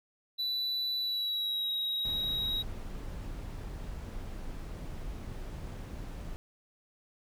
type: tone with pitch glide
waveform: triangle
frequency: 3969 to 3818 Hz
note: B7 to A#7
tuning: +8 to +41 cents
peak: -29 dBFS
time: 0.38-2.63 s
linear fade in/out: 20 ms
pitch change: -67 cents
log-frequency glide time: 0.99-1.7 s
type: noise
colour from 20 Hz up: brown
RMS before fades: -40 dBFS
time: 2.05-6.36 s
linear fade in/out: 0 ms
effects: none